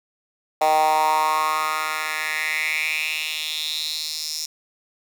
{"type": "tone with high-pass filter sweep", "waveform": "10% pulse", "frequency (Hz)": 155.4, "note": "D#3", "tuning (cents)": -2, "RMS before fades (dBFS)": -23, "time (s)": [0.61, 4.46], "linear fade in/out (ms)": 5, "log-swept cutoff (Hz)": [710, 5500], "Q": 4.7, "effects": ["8-bit"]}